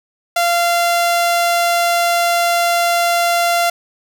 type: tone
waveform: sawtooth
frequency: 690 Hz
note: F5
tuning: 21 cents flat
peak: -9 dBFS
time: 0.36-3.7 s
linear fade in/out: 5 ms
effects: 7-bit